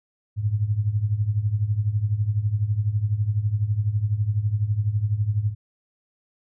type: tone with tremolo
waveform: sine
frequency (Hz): 105.1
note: G#2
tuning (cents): +21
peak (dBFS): -16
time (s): 0.36-5.55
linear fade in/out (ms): 50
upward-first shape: triangle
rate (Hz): 12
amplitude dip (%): 85
effects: none